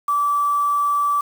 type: tone with quantisation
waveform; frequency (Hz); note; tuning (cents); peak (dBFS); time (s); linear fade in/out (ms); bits
sine; 1158; D6; -25; -16; 0.08-1.21; 5; 6
effects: none